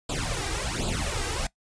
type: noise with flanger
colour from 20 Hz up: pink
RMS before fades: -29 dBFS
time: 0.09-1.47 s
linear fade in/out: 5 ms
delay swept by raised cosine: 0.25 to 2.55 ms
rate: 1.3 Hz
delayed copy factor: +0.9
effects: noise-tail reverb RT60 0.1 s tail -20 dB re dry + resampled to 22050 Hz